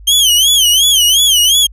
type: tone with vibrato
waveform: sawtooth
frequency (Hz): 3136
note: G7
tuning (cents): 0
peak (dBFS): -4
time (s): 0.07-1.67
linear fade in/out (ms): 10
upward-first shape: sine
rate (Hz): 2.8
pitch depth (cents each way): 150
effects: added 50 Hz sine -32 dBFS peak until 1.72 s + resampled to 32000 Hz